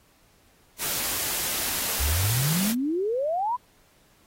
white noise, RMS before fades -28 dBFS, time 0.78-2.75 s, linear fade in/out 50 ms
sine exponential sweep, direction up, 63.1 to 1027 Hz, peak -23 dBFS, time 1.99-3.57 s, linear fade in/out 20 ms
effects pink hiss -61 dBFS RMS until 4.26 s + AAC 48 kbps

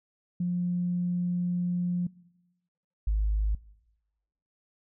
sine tone pair in turn, 176.9 / 52.27 Hz, F3 / G#1, +23 / +12 cents, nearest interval octave + major sixth, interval 2111 cents, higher first, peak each -25 / -22 dBFS, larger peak second, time 0.4-2.07 / 3.07-3.55 s, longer first, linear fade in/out 5 ms, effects noise-tail reverb RT60 1.0 s tail -22 dB re dry + tanh soft clip ceiling -18 dBFS

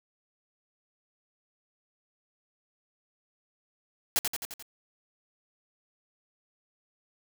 white noise with echo, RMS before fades -25 dBFS, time 4.16-4.19 s, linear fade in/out 0 ms, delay 87 ms, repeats 5, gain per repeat -4 dB, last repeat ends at 4.625 s, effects none

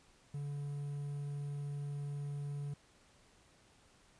triangle tone with quantisation, 143.6 Hz, D3, 39 cents flat, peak -36 dBFS, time 0.34-2.74 s, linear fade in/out 5 ms, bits 11, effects pink hiss -66 dBFS RMS until 4.19 s + resampled to 22050 Hz

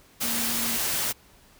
sine tone in noise, 233.1 Hz, A#3, in tune, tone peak -34 dBFS, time 0.22-0.78 s, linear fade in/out 20 ms, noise white, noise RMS -27 dBFS, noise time 0.2-1.13 s, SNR -10 dB, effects pink hiss -56 dBFS RMS until 1.59 s

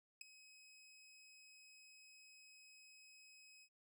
20% pulse tone with ADSR envelope, 2543 Hz, D#7, 37 cents sharp, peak -40 dBFS, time 0.21-3.69 s, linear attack 4 ms, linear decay 7 ms, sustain -17 dB, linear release 66 ms, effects none

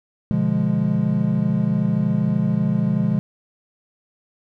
triangle chord, B diminished seventh, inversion none, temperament equal, 123.47 / 146.83 / 174.61 / 207.7 Hz, B2 / D3 / F3 / Ab3, 0 / 0 / 0 / 0 cents, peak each -23 / -22 / -20 / -19 dBFS, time 0.31-3.19 s, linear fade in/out 0 ms, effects none

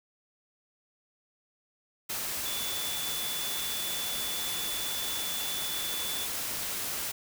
sine tone in noise, 3468 Hz, A7, 26 cents flat, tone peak -36 dBFS, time 2.45-6.26 s, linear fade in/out 10 ms, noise white, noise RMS -34 dBFS, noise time 2.09-7.12 s, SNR -5 dB, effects none

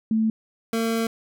sine / 25% pulse tone pair in turn, 220.8 / 227 Hz, A3 / A#3, +6 / -46 cents, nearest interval unison, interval 48 cents, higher second, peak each -18 dBFS, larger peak neither, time 0.11-0.3 / 0.73-1.07 s, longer second, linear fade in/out 2 ms, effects none

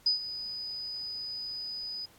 sine tone with ADSR envelope, 4978 Hz, D#8, in tune, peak -21 dBFS, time 0.06-2.06 s, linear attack 6 ms, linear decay 120 ms, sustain -14 dB, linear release 11 ms, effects pink hiss -60 dBFS RMS until 2.18 s + AAC 64 kbps

